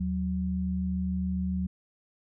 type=tone pair together; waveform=sine; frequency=77.78 / 184.99 Hz; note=D#2 / F#3; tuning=0 / 0 cents; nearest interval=octave + minor third; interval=1500 cents; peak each=-32 / -28 dBFS; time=0-1.67 s; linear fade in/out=10 ms; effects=none